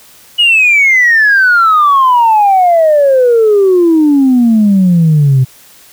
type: exponential sweep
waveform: sine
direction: down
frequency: 2929 to 126.7 Hz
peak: -3 dBFS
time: 0.38-5.45 s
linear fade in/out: 20 ms
effects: tanh soft clip ceiling -1 dBFS + white hiss -40 dBFS RMS until 5.92 s